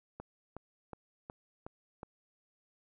click train, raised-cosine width 1 ms, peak -29 dBFS, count 6, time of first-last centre 0.2-2.032 s, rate 2.73 Hz, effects none

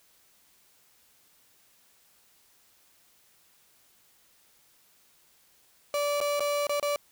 35% pulse tone with dropouts, 580 Hz, D5, 22 cents flat, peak -24 dBFS, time 5.94-6.96 s, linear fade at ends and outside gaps 1 ms, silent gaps 6.204-6.212 / 6.396-6.405 / 6.669-6.694 / 6.798-6.827 s, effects white hiss -63 dBFS RMS until 7.11 s

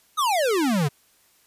square exponential sweep, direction down, 1300 to 132.6 Hz, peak -20 dBFS, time 0.17-0.89 s, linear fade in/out 20 ms, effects white hiss -60 dBFS RMS until 1.46 s + resampled to 32000 Hz

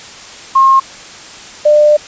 sine tone pair in turn, 1072 / 598 Hz, C6 / D5, +42 / +31 cents, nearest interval minor seventh, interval 1011 cents, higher first, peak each -4 dBFS, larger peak neither, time 0.55-0.8 / 1.65-1.97 s, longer second, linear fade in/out 10 ms, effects white hiss -32 dBFS RMS until 2.07 s + resampled to 16000 Hz

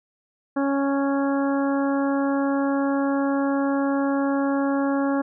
harmonic tone, 277.2 Hz, C#4, in tune, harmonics 1 / 2 / 3 / 4 / 5 / 6, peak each -21 / -27 / -31 / -33 / -35 / -37 dBFS, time 0.56-5.22 s, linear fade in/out 10 ms, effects none

